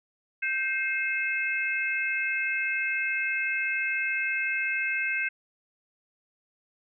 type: tone cluster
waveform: sine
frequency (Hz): 1564 / 2130 / 2599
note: G6 / C7 / E7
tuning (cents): -4 / +30 / -25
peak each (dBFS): -30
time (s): 0.42-5.29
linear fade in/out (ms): 10
effects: none